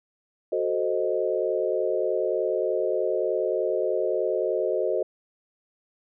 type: chord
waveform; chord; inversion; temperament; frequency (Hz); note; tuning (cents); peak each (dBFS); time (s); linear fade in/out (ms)
sine; F# diminished seventh; none; equal; 370 / 440 / 523.3 / 622.3; F#4 / A4 / C5 / Eb5; 0 / 0 / 0 / 0; -28; 0.52-5.03; 5
effects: none